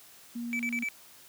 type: tone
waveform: sine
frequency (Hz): 236.9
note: A#3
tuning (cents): +28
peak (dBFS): -33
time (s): 0.35-0.84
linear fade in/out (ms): 10
type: tone bursts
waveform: triangle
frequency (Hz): 2308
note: D7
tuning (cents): -31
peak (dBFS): -28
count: 4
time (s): 0.53-0.887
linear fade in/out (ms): 0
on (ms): 63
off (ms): 35
effects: white hiss -54 dBFS RMS until 1.28 s + high-pass 80 Hz 12 dB/octave